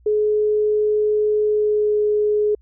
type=tone with pitch glide; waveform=sine; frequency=423.5 to 420.3 Hz; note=G#4 to G#4; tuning=+34 to +21 cents; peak=-15 dBFS; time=0.06-2.55 s; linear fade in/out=5 ms; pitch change=-13 cents; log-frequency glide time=1.46-1.99 s; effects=added 60 Hz sine -49 dBFS peak until 2.61 s